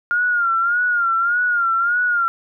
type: tone with vibrato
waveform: sine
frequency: 1407 Hz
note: F6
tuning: 12 cents sharp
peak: -15 dBFS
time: 0.11-2.28 s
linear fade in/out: 0 ms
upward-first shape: sine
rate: 1.7 Hz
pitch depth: 78 cents each way
effects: none

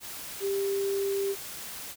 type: tone in noise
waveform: sine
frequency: 395.1 Hz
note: G4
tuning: 14 cents sharp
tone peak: -26 dBFS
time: 0.4-1.36 s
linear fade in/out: 50 ms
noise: white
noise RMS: -40 dBFS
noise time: 0-1.96 s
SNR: +11 dB
effects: none

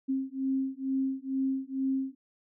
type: beating tone pair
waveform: sine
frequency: 265.7 / 267.9 Hz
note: C4 / C4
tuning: +27 / +41 cents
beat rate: 2.2 Hz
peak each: -31 dBFS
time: 0.08-2.15 s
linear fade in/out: 20 ms
effects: none

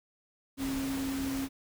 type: tone in noise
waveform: sine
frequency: 270.3 Hz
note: C#4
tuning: 44 cents flat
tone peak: -31 dBFS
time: 0.57-1.49 s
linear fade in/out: 50 ms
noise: pink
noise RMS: -40 dBFS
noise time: 0.57-1.49 s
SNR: +6 dB
effects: none

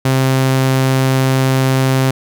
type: tone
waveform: sawtooth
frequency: 132.1 Hz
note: C3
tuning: 17 cents sharp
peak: -7 dBFS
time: 0.05-2.11 s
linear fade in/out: 5 ms
effects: none

